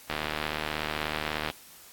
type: click train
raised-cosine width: 0.3 ms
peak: -13 dBFS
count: 108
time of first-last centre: 0.1-1.501 s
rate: 76.4 Hz
effects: white hiss -51 dBFS RMS until 1.92 s + AAC 64 kbps

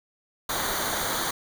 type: noise with comb filter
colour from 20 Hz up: pink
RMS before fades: -28 dBFS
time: 0.49-1.31 s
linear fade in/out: 5 ms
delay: 0.38 ms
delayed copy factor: -0.75
effects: none

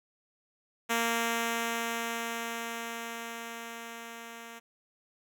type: tone with level ramp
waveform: 5% pulse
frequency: 231.3 Hz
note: A#3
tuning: 13 cents flat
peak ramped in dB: -15 to -33 dBFS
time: 0.89-4.6 s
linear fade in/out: 20 ms
effects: none

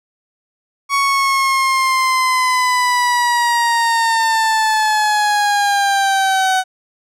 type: linear sweep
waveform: 30% pulse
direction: down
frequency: 1118 to 747 Hz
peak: -10 dBFS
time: 0.89-6.64 s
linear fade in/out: 50 ms
effects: low-pass 10000 Hz 12 dB/octave

